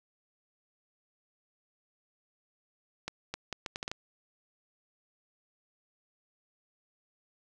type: accelerating click train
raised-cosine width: 0.2 ms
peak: -18 dBFS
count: 8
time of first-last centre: 3.08-3.915 s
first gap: 260 ms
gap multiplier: 0.72
effects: none